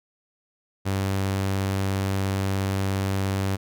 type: tone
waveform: sawtooth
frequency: 97 Hz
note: G2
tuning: 18 cents flat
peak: -19 dBFS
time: 0.85-3.57 s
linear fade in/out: 20 ms
effects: none